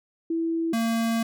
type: tone pair in turn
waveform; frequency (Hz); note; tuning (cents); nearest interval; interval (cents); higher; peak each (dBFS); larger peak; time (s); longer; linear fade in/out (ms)
sine / square; 329.6 / 228.2; E4 / A#3; 0 / -37; tritone; 637; first; -23; neither; 0.3-0.73 / 0.73-1.23; second; 5
effects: none